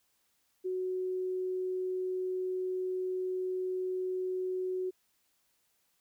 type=tone; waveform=sine; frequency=370 Hz; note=F#4; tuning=in tune; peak=-31 dBFS; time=0.64-4.91 s; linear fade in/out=20 ms; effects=white hiss -74 dBFS RMS until 6 s